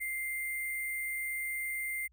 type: tone with sample-and-hold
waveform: sine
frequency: 2093 Hz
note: C7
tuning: in tune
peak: -33 dBFS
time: 0-2.08 s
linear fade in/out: 20 ms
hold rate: 11025 Hz
effects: added 60 Hz sine -63 dBFS peak until 2.12 s